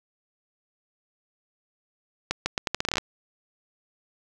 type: accelerating click train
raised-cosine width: 0.2 ms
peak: -7 dBFS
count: 13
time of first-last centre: 2.31-2.982 s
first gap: 150 ms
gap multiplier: 0.79
effects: none